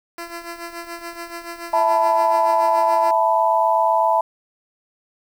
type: tone with tremolo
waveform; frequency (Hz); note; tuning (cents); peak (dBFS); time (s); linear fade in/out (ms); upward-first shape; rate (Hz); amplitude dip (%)
10% pulse; 340; F4; -46; -20; 0.18-3.11; 2; sine; 7; 65
type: chord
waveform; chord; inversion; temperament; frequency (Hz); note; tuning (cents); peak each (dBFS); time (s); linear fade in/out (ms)
sine; E suspended fourth; none; equal; 659.3 / 880 / 987.8; E5 / A5 / B5; 0 / 0 / 0; -19 / -18 / -19; 1.73-4.21; 5
effects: 8-bit